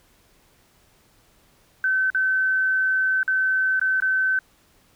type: tone with dropouts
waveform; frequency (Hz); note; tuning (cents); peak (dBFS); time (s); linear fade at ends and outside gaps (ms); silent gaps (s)
sine; 1531; G6; -41; -18; 1.84-4.39; 2; 2.102-2.147 / 3.231-3.278 / 3.796-3.814 / 4.002-4.022
effects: pink hiss -59 dBFS RMS until 4.95 s